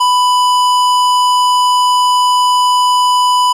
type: tone with hard clipping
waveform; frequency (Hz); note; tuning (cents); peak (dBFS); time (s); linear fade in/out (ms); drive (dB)
sine; 994; B5; +11; -10; 0-3.53; 10; 15
effects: none